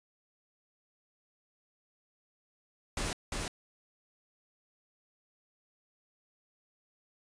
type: noise with echo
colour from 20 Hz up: pink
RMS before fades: -34 dBFS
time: 2.97-3.13 s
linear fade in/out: 2 ms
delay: 350 ms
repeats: 1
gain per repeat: -2 dB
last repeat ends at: 3.48 s
effects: resampled to 22050 Hz